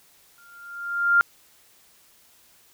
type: tone with exponential growth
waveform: sine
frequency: 1396.9 Hz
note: F6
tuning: in tune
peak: -12 dBFS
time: 0.38-1.21 s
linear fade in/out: 0 ms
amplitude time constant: 180 ms
effects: white hiss -57 dBFS RMS until 2.73 s